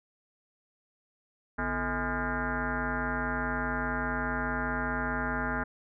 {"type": "tone with frequency modulation", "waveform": "sine", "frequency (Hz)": 830.6, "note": "G#5", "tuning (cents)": 0, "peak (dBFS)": -28, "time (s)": [1.58, 5.64], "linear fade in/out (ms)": 10, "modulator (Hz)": 194, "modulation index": 4.5, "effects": []}